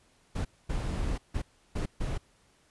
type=noise bursts at uneven times; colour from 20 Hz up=brown; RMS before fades=-31 dBFS; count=5; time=0.35-0.45 / 0.69-1.18 / 1.34-1.42 / 1.75-1.86 / 2-2.18 s; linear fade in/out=10 ms; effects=pink hiss -65 dBFS RMS until 2.7 s + resampled to 24000 Hz